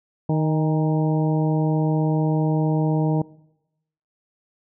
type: harmonic tone with a mistuned harmonic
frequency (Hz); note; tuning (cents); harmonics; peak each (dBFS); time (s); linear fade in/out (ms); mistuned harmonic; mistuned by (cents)
155.56; D#3; 0; 1 / 2 / 3 / 4 / 5 / 6; -19 / -25 / -29 / -31 / -33 / -35; 0.29-3.22; 5; 5; +51
effects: noise-tail reverb RT60 0.9 s tail -22 dB re dry